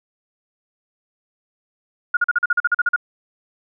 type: tone bursts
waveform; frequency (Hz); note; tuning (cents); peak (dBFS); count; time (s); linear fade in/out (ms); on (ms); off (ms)
sine; 1430; F6; +41; -13; 12; 2.14-2.962; 5; 30; 42
effects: none